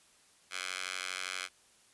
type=tone with high-pass filter; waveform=10% pulse; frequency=92.5 Hz; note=F#2; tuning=in tune; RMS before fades=-39 dBFS; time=0.5-1.49 s; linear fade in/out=50 ms; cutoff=1900 Hz; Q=1.2; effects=white hiss -64 dBFS RMS until 1.93 s + resampled to 24000 Hz